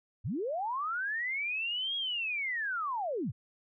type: linear two-way sweep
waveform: sine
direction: up then down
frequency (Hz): 73.42 to 3314 to 76.7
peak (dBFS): -31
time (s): 0.24-3.32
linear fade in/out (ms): 20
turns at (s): 1.96
effects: none